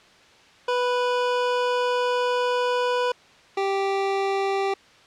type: tone pair in turn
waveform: 25% pulse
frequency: 493.5 / 391.7 Hz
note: B4 / G4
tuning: -1 / -1 cents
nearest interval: major third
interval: 400 cents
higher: first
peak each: -17 / -18 dBFS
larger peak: first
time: 0.68-3.12 / 3.57-4.74 s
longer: first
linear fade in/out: 5 ms
effects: white hiss -52 dBFS RMS until 5.06 s + low-pass 4000 Hz 12 dB/octave